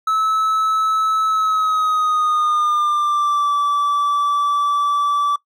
triangle tone with pitch glide, 1300 to 1158.2 Hz, E6 to D6, -24 to -24 cents, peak -13 dBFS, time 0.07-5.36 s, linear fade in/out 5 ms, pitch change -200 cents, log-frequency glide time 1.27-3.53 s, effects noise-tail reverb RT60 0.1 s tail -20 dB re dry

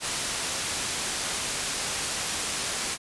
white low-pass noise, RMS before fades -30 dBFS, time 0-2.98 s, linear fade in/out 50 ms, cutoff 10000 Hz, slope 12 dB/octave, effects resampled to 24000 Hz

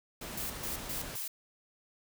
pink noise, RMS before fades -42 dBFS, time 0.21-1.16 s, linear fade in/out 5 ms
blue noise bursts, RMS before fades -38 dBFS, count 4, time 0.37-1.28 s, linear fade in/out 5 ms, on 130 ms, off 130 ms
effects none

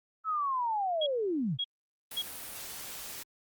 sine linear sweep, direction down, 1318.5 to 107.4 Hz, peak -28 dBFS, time 0.24-1.58 s, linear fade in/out 50 ms
sine tone bursts, 3304 Hz, G#7, 10 cents flat, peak -29 dBFS, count 3, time 1.01-2.221 s, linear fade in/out 10 ms, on 57 ms, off 520 ms
white noise, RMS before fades -42 dBFS, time 2.11-3.23 s, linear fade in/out 5 ms
effects Opus 32 kbps

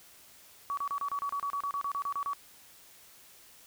sine tone bursts, 1133 Hz, C#6, 37 cents sharp, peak -30 dBFS, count 16, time 0.7-2.333 s, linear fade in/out 0 ms, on 73 ms, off 31 ms, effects white hiss -56 dBFS RMS until 3.66 s

